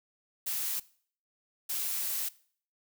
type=noise bursts at uneven times; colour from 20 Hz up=blue; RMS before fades=-33 dBFS; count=2; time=0.46-0.8 / 1.69-2.29 s; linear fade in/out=10 ms; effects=noise-tail reverb RT60 0.5 s tail -20 dB re dry